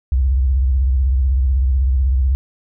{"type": "tone with vibrato", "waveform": "sine", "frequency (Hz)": 65.41, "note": "C2", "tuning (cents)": 0, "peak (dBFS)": -12, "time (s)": [0.12, 2.35], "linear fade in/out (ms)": 0, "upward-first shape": "sine", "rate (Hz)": 16, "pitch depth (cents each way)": 150, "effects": []}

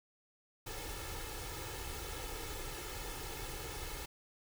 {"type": "noise with comb filter", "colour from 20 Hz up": "pink", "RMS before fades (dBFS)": -43, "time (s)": [0.66, 4.06], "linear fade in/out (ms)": 10, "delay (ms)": 2.3, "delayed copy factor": 0.75, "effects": []}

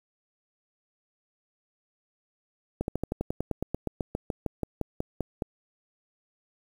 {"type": "slowing click train", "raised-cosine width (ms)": 2, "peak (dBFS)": -15, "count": 21, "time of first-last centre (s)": [2.81, 5.422], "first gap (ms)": 71, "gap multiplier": 1.06, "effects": ["8-bit"]}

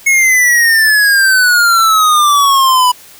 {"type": "exponential sweep", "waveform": "square", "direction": "down", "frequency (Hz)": [2190, 984], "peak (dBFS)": -7, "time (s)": [0.06, 2.92], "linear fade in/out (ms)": 10, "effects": ["white hiss -38 dBFS RMS until 3.19 s"]}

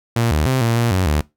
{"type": "tone with pitch steps", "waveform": "sawtooth", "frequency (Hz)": [116.8, 76.2, 130.5, 115.8, 117.9, 93, 75], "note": ["A#2", "D#2", "C3", "A#2", "A#2", "F#2", "D2"], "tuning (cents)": [4, -36, -4, -11, 20, 9, 37], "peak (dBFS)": -11, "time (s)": [0.16, 1.21], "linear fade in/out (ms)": 5, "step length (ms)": 150, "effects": ["noise-tail reverb RT60 0.2 s tail -20 dB re dry"]}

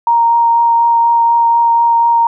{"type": "tone with vibrato", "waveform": "sine", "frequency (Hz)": 932.3, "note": "A#5", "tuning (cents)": 0, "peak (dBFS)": -7, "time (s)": [0.07, 2.27], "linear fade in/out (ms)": 2, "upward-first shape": "triangle", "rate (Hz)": 4.1, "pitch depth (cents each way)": 10, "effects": []}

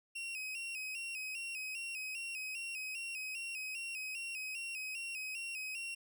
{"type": "tone with vibrato", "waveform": "40% pulse", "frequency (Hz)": 2634, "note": "E7", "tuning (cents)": -2, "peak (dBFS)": -39, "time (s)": [0.15, 5.95], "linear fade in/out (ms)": 10, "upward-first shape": "square", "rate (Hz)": 2.5, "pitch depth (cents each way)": 69, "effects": []}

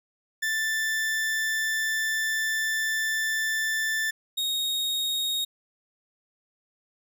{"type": "tone pair in turn", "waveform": "40% pulse", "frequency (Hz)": [1766, 3742], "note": ["A6", "A#7"], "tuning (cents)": [6, 6], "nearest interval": "octave + minor second", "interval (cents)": 1300, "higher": "second", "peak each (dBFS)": -24, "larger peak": "neither", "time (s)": [[0.42, 4.11], [4.37, 5.45]], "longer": "first", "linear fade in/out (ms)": 10, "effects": []}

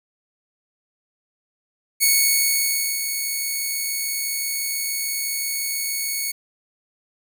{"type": "tone with ADSR envelope", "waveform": "5% pulse", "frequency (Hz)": 2217, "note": "C#7", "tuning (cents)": 0, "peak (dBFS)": -4, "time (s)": [2, 6.32], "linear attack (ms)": 31, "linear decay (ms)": 960, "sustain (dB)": -9, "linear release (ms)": 12, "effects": []}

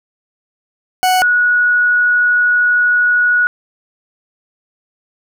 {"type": "tone pair in turn", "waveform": ["40% pulse", "sine"], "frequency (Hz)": [740, 1460.9], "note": ["F#5", "F#6"], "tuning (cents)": [0, -22], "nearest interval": "octave", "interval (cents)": 1178, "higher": "second", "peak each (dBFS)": -9, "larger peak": "neither", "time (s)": [[1.03, 1.22], [1.22, 3.47]], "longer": "second", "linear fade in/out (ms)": 0, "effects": []}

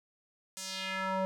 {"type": "tone with band-pass filter sweep", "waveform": "square", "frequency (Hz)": 190, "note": "F#3", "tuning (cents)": 46, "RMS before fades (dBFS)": -35, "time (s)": [0.57, 1.25], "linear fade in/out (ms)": 0, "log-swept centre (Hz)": [8100, 640], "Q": 1.7, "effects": []}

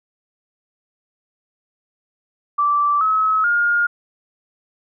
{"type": "tone with pitch steps", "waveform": "sine", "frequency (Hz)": [1166, 1286.3, 1419], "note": ["D6", "E6", "F6"], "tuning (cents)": [-13, -43, 27], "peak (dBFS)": -14, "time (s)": [2.58, 3.87], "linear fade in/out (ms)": 10, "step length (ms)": 430, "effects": []}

